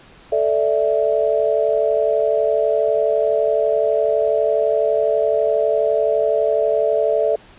sine chord, A suspended fourth, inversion none, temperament equal, 440 / 587.3 / 659.3 Hz, A4 / D5 / E5, 0 / 0 / 0 cents, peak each -19 dBFS, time 0.32-7.36 s, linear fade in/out 5 ms, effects pink hiss -46 dBFS RMS until 7.58 s + resampled to 8000 Hz

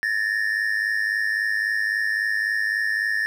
triangle tone pair together, 1731.3 / 1835 Hz, A6 / A#6, -28 / -28 cents, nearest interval minor second, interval 100 cents, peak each -22 dBFS, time 0.03-3.26 s, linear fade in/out 0 ms, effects none

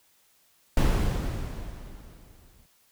brown noise with exponential decay, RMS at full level -19 dBFS, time 0.77-2.66 s, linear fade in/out 2 ms, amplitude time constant 410 ms, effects white hiss -64 dBFS RMS until 2.91 s

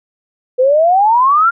sine exponential sweep, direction up, 493.8 to 1416 Hz, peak -7 dBFS, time 0.58-1.51 s, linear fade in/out 20 ms, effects none

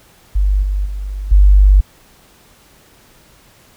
sine tone with level steps, 49.09 Hz, G1, 3 cents sharp, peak -10 / -14 / -20 / -4 dBFS, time 0.35-1.81 s, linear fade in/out 10 ms, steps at 0.62 / 0.85 / 1.31 s, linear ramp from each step 10 ms, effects pink hiss -48 dBFS RMS until 3.76 s

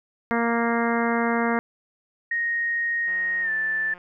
harmonic tone, 233.1 Hz, A#3, in tune, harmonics 1 / 2 / 3 / 4 / 5 / 6 / 7 / 8 / 9, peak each -24 / -27 / -29 / -30 / -31 / -32 / -32 / -33 / -34 dBFS, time 0.31-1.59 s, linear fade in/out 0 ms
sine tone with pitch glide, 1867 to 1762.2 Hz, A#6 to A6, +2 to +2 cents, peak -22 dBFS, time 2.31-3.94 s, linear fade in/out 5 ms, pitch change -100 cents, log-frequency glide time 3.42-3.5 s
click train, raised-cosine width 0.5 ms, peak -32 dBFS, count 161, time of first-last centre 3.08-3.979 s, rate 178 Hz
effects none

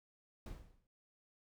brown noise with exponential decay, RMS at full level -41 dBFS, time 0.46-0.87 s, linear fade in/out 2 ms, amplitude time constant 88 ms, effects none

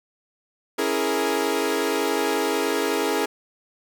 sawtooth chord, A# half-diminished seventh, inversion first, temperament equal, 277.2 / 329.6 / 415.3 / 466.2 Hz, C#4 / E4 / G#4 / A#4, 0 / 0 / 0 / 0 cents, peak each -25 / -24 / -21 / -23 dBFS, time 0.78-3.26 s, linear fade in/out 10 ms, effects none

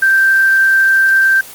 sine tone with quantisation, 1568 Hz, G6, in tune, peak -7 dBFS, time 0.02-1.41 s, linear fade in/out 5 ms, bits 5, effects white hiss -33 dBFS RMS until 1.54 s + Opus 24 kbps

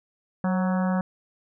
harmonic tone with a mistuned harmonic, 186.3 Hz, F#3, 12 cents sharp, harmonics 1 / 3 / 4 / 5 / 6 / 7 / 8 / 9, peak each -22 / -32 / -34 / -36 / -38 / -39 / -40 / -41 dBFS, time 0.44-1.01 s, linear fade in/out 2 ms, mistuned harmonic 3, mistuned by -44 cents, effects none

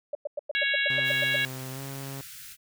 sine tone bursts, 583 Hz, D5, 13 cents flat, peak -27 dBFS, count 11, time 0.13-1.361 s, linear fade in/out 5 ms, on 21 ms, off 100 ms
harmonic tone, 554.4 Hz, C#5, in tune, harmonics 3 / 4 / 5 / 6 / 7, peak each -27 / -29 / -31 / -33 / -34 dBFS, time 0.55-1.45 s, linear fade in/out 0 ms
sawtooth tone with pitch glide, 130.5 to 136.67 Hz, C3 to C#3, -4 to -24 cents, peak -32 dBFS, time 0.9-2.21 s, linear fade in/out 2 ms, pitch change +80 cents, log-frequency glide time 1.73-1.79 s
white band-stop noise, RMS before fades -44 dBFS, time 1.03-2.57 s, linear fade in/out 50 ms, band 170 to 1300 Hz, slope 96 dB/octave
effects none

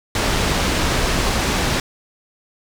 pink low-pass noise, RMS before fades -19 dBFS, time 0.15-1.8 s, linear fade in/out 2 ms, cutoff 6900 Hz, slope 12 dB/octave, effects none

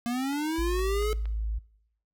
square linear sweep, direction up, 233.1 to 433.2 Hz, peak -28 dBFS, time 0.06-1.13 s, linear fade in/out 0 ms
click train, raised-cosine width 0.3 ms, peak -31 dBFS, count 5, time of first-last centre 0.33-1.256 s, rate 4.32 Hz
sine tone, 53.9 Hz, A1, 35 cents flat, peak -27 dBFS, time 0.58-1.59 s, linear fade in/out 10 ms
effects noise-tail reverb RT60 0.8 s tail -23 dB re dry

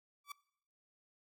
sawtooth tone with exponential growth, 1152 Hz, D6, 34 cents flat, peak -36 dBFS, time 0.24-0.32 s, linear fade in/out 5 ms, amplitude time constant 16 ms, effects noise-tail reverb RT60 0.7 s tail -22 dB re dry + MP3 96 kbps

